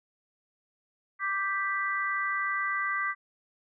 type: chord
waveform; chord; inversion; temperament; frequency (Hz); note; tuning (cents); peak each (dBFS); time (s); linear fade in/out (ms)
sine; G major; second; equal; 1174.7 / 1568 / 1975.5; D6 / G6 / B6; 0 / 0 / 0; -31 / -33 / -31; 1.19-3.15; 50
effects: none